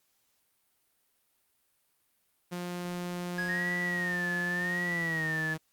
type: tone with pitch glide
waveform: sawtooth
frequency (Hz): 176.9 to 158.51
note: F3 to D#3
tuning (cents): +23 to +32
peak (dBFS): -30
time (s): 2.51-5.58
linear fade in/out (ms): 20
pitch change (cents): -191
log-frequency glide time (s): 4.84-5.24
type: tone with exponential decay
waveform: triangle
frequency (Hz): 1661.2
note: G#6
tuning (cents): 0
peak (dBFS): -28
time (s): 3.38-4.26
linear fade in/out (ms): 5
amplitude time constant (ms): 190
type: tone with vibrato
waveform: sine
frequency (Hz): 1836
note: A#6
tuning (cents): -27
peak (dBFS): -30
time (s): 3.48-5.55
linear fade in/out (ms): 20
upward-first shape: sine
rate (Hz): 0.84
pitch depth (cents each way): 110
effects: white hiss -73 dBFS RMS until 5.72 s + Opus 48 kbps